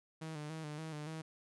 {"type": "tone with vibrato", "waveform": "sawtooth", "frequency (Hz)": 154.6, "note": "D#3", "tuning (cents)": -11, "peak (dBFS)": -38, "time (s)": [0.21, 1.22], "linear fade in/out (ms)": 10, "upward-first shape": "square", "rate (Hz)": 3.5, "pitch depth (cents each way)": 53, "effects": ["resampled to 24000 Hz"]}